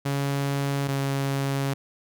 sawtooth tone pair in turn, 139.8 / 137.72 Hz, C#3 / C#3, +15 / -11 cents, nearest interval unison, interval 26 cents, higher first, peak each -20 dBFS, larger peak neither, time 0.05-0.88 / 0.88-1.74 s, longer second, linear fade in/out 10 ms, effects none

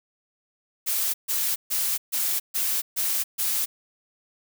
blue noise bursts, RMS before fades -25 dBFS, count 7, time 0.86-3.66 s, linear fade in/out 20 ms, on 280 ms, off 140 ms, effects none

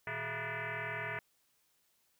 sine tone with frequency modulation, 155.56 Hz, D#3, in tune, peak -36 dBFS, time 0.07-1.19 s, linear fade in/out 2 ms, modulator 271 Hz, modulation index 8, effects white hiss -74 dBFS RMS until 2.19 s

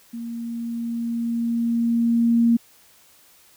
sine tone with level ramp, 233.1 Hz, A#3, in tune, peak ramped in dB -29 to -13 dBFS, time 0.13-2.57 s, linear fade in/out 10 ms, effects white hiss -54 dBFS RMS until 3.56 s

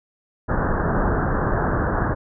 pink low-pass noise, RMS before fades -21 dBFS, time 0.48-2.15 s, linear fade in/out 20 ms, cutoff 1700 Hz, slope 96 dB/octave, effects none

